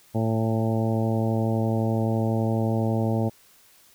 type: harmonic tone with a mistuned harmonic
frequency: 111.9 Hz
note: A2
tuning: 30 cents sharp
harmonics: 1 / 2 / 3 / 4 / 5 / 6 / 7 / 8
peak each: -24 / -26 / -31 / -33 / -32 / -35 / -36 / -41 dBFS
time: 0.14-3.3 s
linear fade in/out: 20 ms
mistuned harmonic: 7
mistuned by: +25 cents
effects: white hiss -56 dBFS RMS until 3.94 s